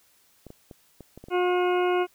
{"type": "clicks", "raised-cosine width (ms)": 2, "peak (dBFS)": -29, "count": 7, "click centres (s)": [0.467, 0.504, 0.712, 1.007, 1.176, 1.24, 1.285]}
{"type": "harmonic tone", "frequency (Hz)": 359.3, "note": "F4", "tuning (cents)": 49, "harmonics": [1, 2, 3, 4, 6, 7, 8], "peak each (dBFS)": [-22, -28, -32, -34, -38, -39, -40], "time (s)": [1.3, 2.07], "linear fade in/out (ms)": 50}
{"effects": ["white hiss -62 dBFS RMS until 2.14 s"]}